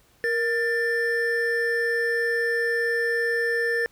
triangle tone pair together, 468.9 / 1779 Hz, A#4 / A6, +10 / +19 cents, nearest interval octave + major seventh, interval 2309 cents, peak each -23 / -22 dBFS, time 0.24-3.86 s, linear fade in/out 0 ms, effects pink hiss -60 dBFS RMS until 3.91 s

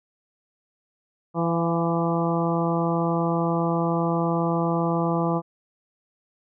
harmonic tone with a mistuned harmonic, 167.6 Hz, E3, 29 cents sharp, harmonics 1 / 2 / 3 / 4 / 5 / 6 / 7, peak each -24 / -27 / -29 / -30 / -31 / -32 / -32 dBFS, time 1.34-5.42 s, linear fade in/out 50 ms, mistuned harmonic 4, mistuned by +25 cents, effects none

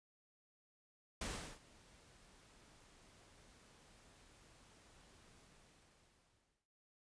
pink noise with ADSR envelope, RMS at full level -42 dBFS, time 1.21-6.68 s, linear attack 5 ms, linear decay 370 ms, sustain -23 dB, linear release 1300 ms, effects resampled to 22050 Hz

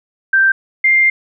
sine tone pair in turn, 1568 / 2104 Hz, G6 / C7, 0 / +9 cents, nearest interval perfect fourth, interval 509 cents, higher second, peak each -8 dBFS, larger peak neither, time 0.33-0.52 / 0.84-1.1 s, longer second, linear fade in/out 5 ms, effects none

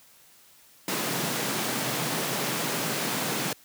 pink high-pass noise, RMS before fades -29 dBFS, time 0.88-3.53 s, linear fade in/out 2 ms, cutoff 120 Hz, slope 96 dB/octave, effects white hiss -56 dBFS RMS until 3.64 s + high-pass 60 Hz 12 dB/octave

